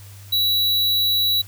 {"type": "tone", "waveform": "square", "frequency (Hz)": 3920, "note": "B7", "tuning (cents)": -14, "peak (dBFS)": -17, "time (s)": [0.32, 1.42], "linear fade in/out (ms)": 10, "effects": ["added 99 Hz sine -39 dBFS peak until 1.47 s", "white hiss -47 dBFS RMS until 1.47 s"]}